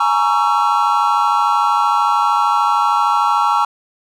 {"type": "chord", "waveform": "triangle", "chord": "A# half-diminished seventh", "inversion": "third", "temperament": "just", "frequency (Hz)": [839.1, 932.3, 1118.8, 1342.6], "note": ["G#5", "A#5", "C#6", "E6"], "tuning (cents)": [18, 0, 16, 31], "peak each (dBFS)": -16, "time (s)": [0, 3.65], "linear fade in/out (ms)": 5, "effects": []}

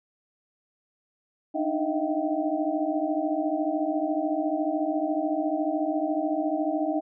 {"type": "tone cluster", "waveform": "sine", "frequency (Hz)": [297.8, 311.8, 632, 684, 771], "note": ["D4", "D#4", "D#5", "F5", "G5"], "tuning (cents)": [24, 4, 27, -36, -29], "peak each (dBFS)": [-30, -28, -30, -34, -33], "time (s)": [1.54, 7.01], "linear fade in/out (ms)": 20, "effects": []}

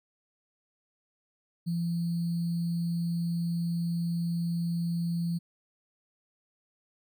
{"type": "tone with sample-and-hold", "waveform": "sine", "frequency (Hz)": 170, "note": "F3", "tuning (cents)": -46, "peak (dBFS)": -27, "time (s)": [1.66, 5.39], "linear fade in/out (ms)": 20, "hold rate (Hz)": 4410, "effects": []}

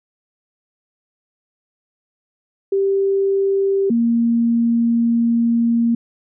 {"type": "tone pair in turn", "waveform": "sine", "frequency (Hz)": [392, 233.1], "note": ["G4", "A#3"], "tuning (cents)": [0, 0], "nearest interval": "major sixth", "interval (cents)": 900, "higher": "first", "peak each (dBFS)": [-14, -13], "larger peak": "second", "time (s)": [[2.72, 3.9], [3.9, 5.95]], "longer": "second", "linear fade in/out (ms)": 5, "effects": []}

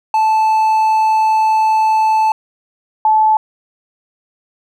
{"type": "tone pair in turn", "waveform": ["triangle", "sine"], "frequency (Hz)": [875, 868], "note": ["A5", "A5"], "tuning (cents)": [-10, -24], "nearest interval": "unison", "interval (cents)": 14, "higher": "first", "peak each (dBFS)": -8, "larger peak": "neither", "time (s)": [[0.14, 2.32], [3.05, 3.37]], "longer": "first", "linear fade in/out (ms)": 2, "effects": []}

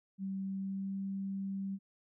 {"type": "tone with pitch glide", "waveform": "sine", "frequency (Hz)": [193.1, 194.89], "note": ["G3", "G3"], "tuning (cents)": [-26, -10], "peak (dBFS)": -35, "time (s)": [0.18, 1.79], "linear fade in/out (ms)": 50, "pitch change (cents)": 16, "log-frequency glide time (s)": [0.51, 0.97], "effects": []}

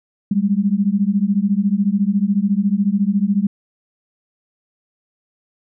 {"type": "beating tone pair", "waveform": "sine", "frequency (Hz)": [193.9, 207.9], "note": ["G3", "G#3"], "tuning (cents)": [-19, 2], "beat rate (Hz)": 14, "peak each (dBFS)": -17, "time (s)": [0.31, 3.47], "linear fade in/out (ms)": 5, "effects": []}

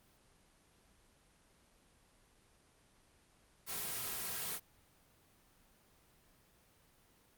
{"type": "noise with comb filter", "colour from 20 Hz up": "white", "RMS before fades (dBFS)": -40, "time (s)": [3.66, 4.6], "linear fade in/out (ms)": 50, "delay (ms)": 3.4, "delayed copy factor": -0.55, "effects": ["pink hiss -68 dBFS RMS until 7.37 s", "Opus 24 kbps"]}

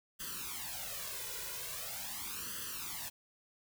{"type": "noise with flanger", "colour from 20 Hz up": "white", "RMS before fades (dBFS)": -42, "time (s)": [0.19, 3.1], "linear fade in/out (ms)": 20, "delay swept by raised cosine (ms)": [0.64, 2.04], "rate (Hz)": 0.42, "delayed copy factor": 0.95, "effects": []}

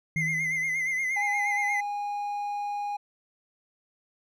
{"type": "tone with exponential decay", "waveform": "sine", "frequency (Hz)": 159.7, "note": "D#3", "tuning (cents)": 45, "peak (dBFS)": -27, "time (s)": [0.16, 1.18], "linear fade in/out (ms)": 0, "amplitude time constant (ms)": 220}
{"type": "tone with vibrato", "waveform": "triangle", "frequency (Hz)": 2073, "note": "C7", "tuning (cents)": -17, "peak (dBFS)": -24, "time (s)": [0.16, 1.81], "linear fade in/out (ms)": 10, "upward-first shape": "sine", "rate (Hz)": 8.5, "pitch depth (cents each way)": 59}
{"type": "tone", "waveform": "triangle", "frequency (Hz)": 820, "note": "G#5", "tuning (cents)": -22, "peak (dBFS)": -27, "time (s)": [1.16, 2.97], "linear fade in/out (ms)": 10}
{"effects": []}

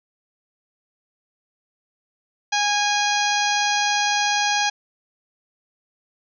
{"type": "harmonic tone with a mistuned harmonic", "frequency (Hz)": 823, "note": "G#5", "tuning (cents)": -16, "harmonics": [1, 2, 3, 4, 5, 6, 7, 8], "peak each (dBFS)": [-22, -25, -27, -28, -29, -30, -30, -31], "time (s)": [2.52, 4.7], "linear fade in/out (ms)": 10, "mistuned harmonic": 8, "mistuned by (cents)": -57, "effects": []}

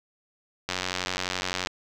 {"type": "click train", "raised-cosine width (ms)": 0.2, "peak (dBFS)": -10, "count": 91, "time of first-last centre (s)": [0.69, 1.671], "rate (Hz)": 91.7, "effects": []}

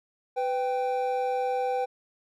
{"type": "tone pair together", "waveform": "triangle", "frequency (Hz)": [500.8, 784], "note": ["B4", "G5"], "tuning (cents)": [24, 0], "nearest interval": "minor sixth", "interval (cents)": 776, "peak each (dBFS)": -26, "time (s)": [0.36, 1.86], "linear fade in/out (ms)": 20, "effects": []}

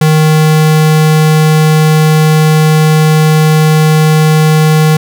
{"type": "tone", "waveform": "square", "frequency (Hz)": 155.56, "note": "D#3", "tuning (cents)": 0, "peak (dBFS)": -5, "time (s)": [0.01, 4.97], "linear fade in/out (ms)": 5, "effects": []}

